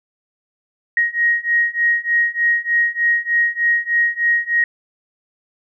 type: beating tone pair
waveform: sine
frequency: 1880 / 1883.3 Hz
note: A#6 / A#6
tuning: +14 / +17 cents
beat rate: 3.3 Hz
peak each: -18 / -17 dBFS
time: 0.97-4.64 s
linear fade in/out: 2 ms
effects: none